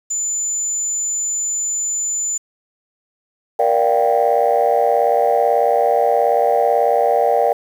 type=tone; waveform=sine; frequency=7040 Hz; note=A8; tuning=in tune; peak=-18 dBFS; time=0.1-2.38 s; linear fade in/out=10 ms
type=chord; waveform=sine; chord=G minor seventh; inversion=first; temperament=just; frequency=470.4 / 588 / 705.6 / 784 Hz; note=Bb4 / D5 / F5 / G5; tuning=+16 / +2 / +18 / 0 cents; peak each=-17 dBFS; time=3.59-7.53 s; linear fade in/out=5 ms
effects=tanh soft clip ceiling -5 dBFS + 7-bit